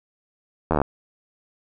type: slowing click train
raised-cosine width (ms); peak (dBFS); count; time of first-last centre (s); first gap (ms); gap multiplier
1; -6; 9; 0.71-0.817; 12; 1.03
effects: none